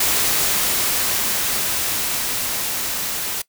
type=noise with level ramp; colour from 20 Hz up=white; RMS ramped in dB=-18 to -25 dBFS; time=0-3.42 s; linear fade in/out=5 ms; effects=noise-tail reverb RT60 0.1 s tail -20 dB re dry

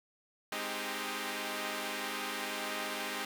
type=chord; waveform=5% pulse; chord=Ab major seventh; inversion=none; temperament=equal with one note detuned; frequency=207.7 / 261.6 / 311.1 / 395 Hz; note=Ab3 / C4 / Eb4 / G4; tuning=0 / 0 / 0 / +13 cents; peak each=-30 dBFS; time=0.52-3.25 s; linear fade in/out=2 ms; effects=10-bit

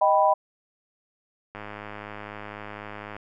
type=chord; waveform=sine; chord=Eb augmented; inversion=none; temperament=equal; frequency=622.3 / 784 / 987.8 Hz; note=Eb5 / G5 / B5; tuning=0 / 0 / 0 cents; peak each=-21 dBFS; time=0.01-0.34 s; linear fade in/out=10 ms
type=click train; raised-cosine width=0.5 ms; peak=-22 dBFS; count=169; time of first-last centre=1.55-3.165 s; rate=104 Hz
effects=none

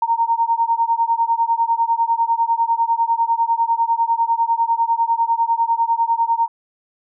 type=beating tone pair; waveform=sine; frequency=918 / 928 Hz; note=A#5 / A#5; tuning=-27 / -8 cents; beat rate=10 Hz; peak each=-18 dBFS; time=0.02-6.48 s; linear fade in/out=5 ms; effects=none

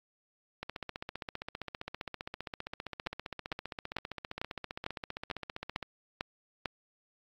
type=two click trains; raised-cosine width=0.3 ms; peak=-17 / -22 dBFS; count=9 / 80; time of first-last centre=3.07-6.657 / 0.63-5.827 s; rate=2.23 / 15.2 Hz; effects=AAC 48 kbps

